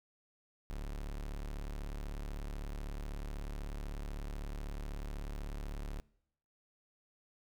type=tone; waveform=40% pulse; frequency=36.12 Hz; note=D1; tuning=28 cents flat; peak=-38 dBFS; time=0.7-6 s; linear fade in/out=0 ms; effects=noise-tail reverb RT60 0.8 s tail -23 dB re dry